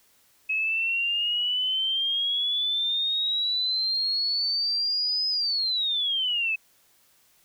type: exponential two-way sweep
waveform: sine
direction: up then down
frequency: 2564 to 5080 to 2564 Hz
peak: -23 dBFS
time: 0.49-6.56 s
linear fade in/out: 10 ms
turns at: 5.29 s
effects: white hiss -62 dBFS RMS until 7.44 s